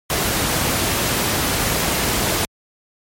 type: noise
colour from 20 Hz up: pink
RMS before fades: -19 dBFS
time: 0.1-2.45 s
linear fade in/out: 0 ms
effects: high-pass 60 Hz 12 dB/octave + MP3 64 kbps